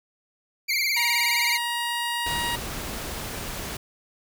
25% pulse tone with vibrato, 2217 Hz, C#7, in tune, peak -18 dBFS, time 0.68-1.58 s, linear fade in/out 20 ms, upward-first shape sine, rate 19 Hz, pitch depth 110 cents each way
15% pulse tone, 948 Hz, A#5, 29 cents sharp, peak -19 dBFS, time 0.96-2.56 s, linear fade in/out 10 ms
pink noise, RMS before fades -33 dBFS, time 2.26-3.77 s, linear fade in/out 5 ms
effects none

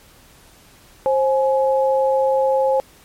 sine tone pair together, 531 / 841.7 Hz, C5 / G#5, +25 / +23 cents, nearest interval minor sixth, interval 798 cents, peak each -15 / -20 dBFS, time 1.06-2.8 s, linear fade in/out 0 ms, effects pink hiss -49 dBFS RMS until 3.04 s + MP3 64 kbps

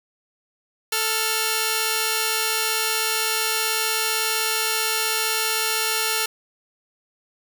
5% pulse tone pair together, 440.4 / 1396.9 Hz, A4 / F6, +2 / 0 cents, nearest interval octave + minor sixth, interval 1998 cents, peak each -12 dBFS, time 0.92-6.26 s, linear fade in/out 5 ms, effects none

